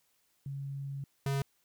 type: tone pair in turn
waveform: sine / square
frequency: 138.59 / 137.97 Hz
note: C#3 / C#3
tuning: 0 / -8 cents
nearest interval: unison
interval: 8 cents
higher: first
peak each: -36 / -30 dBFS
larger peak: second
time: 0.46-1.04 / 1.26-1.42 s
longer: first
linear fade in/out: 2 ms
effects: white hiss -73 dBFS RMS until 1.64 s